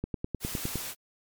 click train, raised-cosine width 3 ms, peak -18 dBFS, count 8, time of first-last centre 0.04-0.756 s, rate 9.77 Hz
white noise, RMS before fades -37 dBFS, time 0.4-0.95 s, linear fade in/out 50 ms
effects MP3 96 kbps

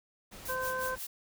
pink noise, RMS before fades -48 dBFS, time 0.31-0.99 s, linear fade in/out 20 ms
blue noise with tremolo, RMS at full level -39 dBFS, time 0.45-1.07 s, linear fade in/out 5 ms, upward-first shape sine, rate 5.6 Hz, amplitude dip 100%
harmonic tone, 515 Hz, C5, 28 cents flat, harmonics 1 / 2 / 3, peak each -36 / -36 / -36 dBFS, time 0.48-0.96 s, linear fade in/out 20 ms
effects none

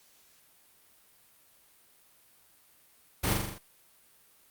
pink noise with echo, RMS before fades -29 dBFS, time 3.23-3.34 s, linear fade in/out 10 ms, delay 41 ms, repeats 6, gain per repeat -3 dB, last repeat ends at 3.586 s, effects white hiss -62 dBFS RMS until 4.5 s + Opus 48 kbps

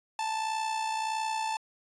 45% pulse tone with amplitude modulation, 880 Hz, A5, in tune, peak -27 dBFS, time 0.19-1.57 s, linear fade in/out 2 ms, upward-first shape sine, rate 61.6 Hz, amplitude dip 50%, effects resampled to 22050 Hz

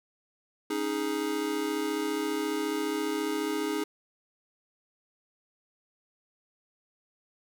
square chord, C# suspended second, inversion none, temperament just, 277.2 / 311.8 / 415.8 Hz, C#4 / D#4 / G#4, 0 / +4 / +2 cents, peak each -37 / -32 / -33 dBFS, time 0.7-3.84 s, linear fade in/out 5 ms, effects none

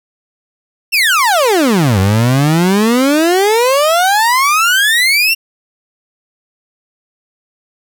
30% pulse exponential two-way sweep, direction down then up, 2794 to 92.5 to 2794 Hz, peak -6 dBFS, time 0.92-5.35 s, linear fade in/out 20 ms, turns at 1.99 s, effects none

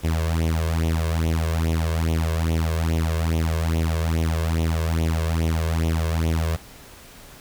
sawtooth tone with flanger, 81.4 Hz, E2, 21 cents flat, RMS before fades -22 dBFS, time 0.03-6.57 s, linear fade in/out 20 ms, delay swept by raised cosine 0.31 to 1.91 ms, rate 2.4 Hz, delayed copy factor +0.85, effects pink hiss -45 dBFS RMS until 7.4 s

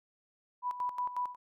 sine tone with tremolo, 987.8 Hz, B5, in tune, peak -30 dBFS, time 0.62-1.36 s, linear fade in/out 50 ms, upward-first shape square, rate 5.5 Hz, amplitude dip 70%, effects none

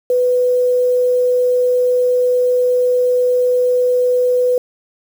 sine tone with quantisation, 497.4 Hz, B4, 12 cents sharp, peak -11 dBFS, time 0.1-4.58 s, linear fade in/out 2 ms, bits 6, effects none

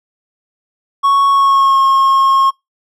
triangle tone with pitch glide, 1108.7 to 1080.9 Hz, C#6 to C#6, 0 to -44 cents, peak -6 dBFS, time 1.03-2.51 s, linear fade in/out 20 ms, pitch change -44 cents, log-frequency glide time 1.29-1.8 s, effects noise-tail reverb RT60 0.2 s tail -25 dB re dry

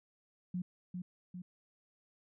sine tone with echo, 180 Hz, F#3, 47 cents flat, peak -34 dBFS, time 0.54-0.62 s, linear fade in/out 5 ms, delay 400 ms, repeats 2, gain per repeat -4 dB, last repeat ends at 1.42 s, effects none

